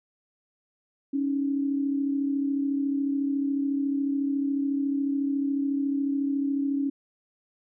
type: tone pair together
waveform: sine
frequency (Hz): 277.3 / 311.3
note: C#4 / D#4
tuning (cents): +1 / +1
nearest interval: major second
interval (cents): 200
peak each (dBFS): -24 / -33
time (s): 1.13-6.9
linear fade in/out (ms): 10
effects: none